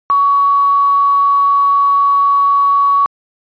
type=tone with quantisation; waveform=sine; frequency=1124 Hz; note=C#6; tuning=24 cents sharp; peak=-8 dBFS; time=0.1-3.06 s; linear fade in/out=0 ms; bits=6; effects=resampled to 11025 Hz